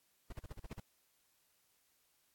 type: noise bursts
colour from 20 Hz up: brown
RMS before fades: -44 dBFS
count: 8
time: 0.3-0.801 s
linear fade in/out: 5 ms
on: 25 ms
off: 43 ms
effects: white hiss -75 dBFS RMS until 2.34 s + AAC 64 kbps